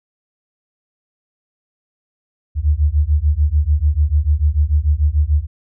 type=beating tone pair; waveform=sine; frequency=71.4 / 78.2 Hz; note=D2 / D#2; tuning=-48 / +9 cents; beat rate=6.8 Hz; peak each=-15 dBFS; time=2.55-5.47 s; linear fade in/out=50 ms; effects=none